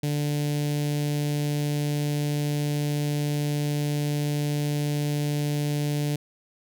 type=tone with notch filter; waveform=sawtooth; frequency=146.83 Hz; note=D3; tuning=in tune; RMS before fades=-26 dBFS; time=0.03-6.16 s; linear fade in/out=5 ms; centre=1200 Hz; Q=0.56; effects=none